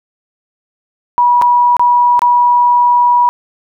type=tone with dropouts; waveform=sine; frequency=970 Hz; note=B5; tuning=31 cents flat; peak=-6 dBFS; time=1.18-3.29 s; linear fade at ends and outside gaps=0 ms; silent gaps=1.415-1.421 / 1.767-1.795 / 2.193-2.219 s; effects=none